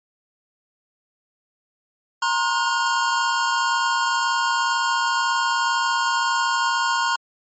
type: tone cluster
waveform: square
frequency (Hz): 937 / 1059 / 1440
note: A#5 / C6 / F#6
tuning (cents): +9 / +21 / -47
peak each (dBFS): -24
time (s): 2.22-7.16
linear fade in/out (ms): 5
effects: MP3 32 kbps